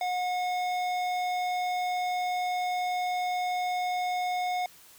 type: tone with hard clipping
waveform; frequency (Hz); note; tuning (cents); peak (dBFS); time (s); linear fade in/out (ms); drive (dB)
triangle; 725; F#5; -35; -29; 0.01-4.66; 2; 17
effects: white hiss -54 dBFS RMS until 4.98 s